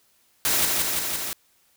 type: noise with echo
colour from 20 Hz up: white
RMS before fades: -22 dBFS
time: 0.45-0.65 s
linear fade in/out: 0 ms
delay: 170 ms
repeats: 4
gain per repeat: -2 dB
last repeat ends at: 1.33 s
effects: white hiss -63 dBFS RMS until 1.76 s